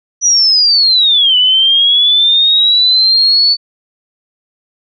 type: linear two-way sweep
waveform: sine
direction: down then up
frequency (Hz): 5920 to 2960 to 4490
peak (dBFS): -6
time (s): 0.21-3.57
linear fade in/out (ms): 50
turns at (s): 1.37
effects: none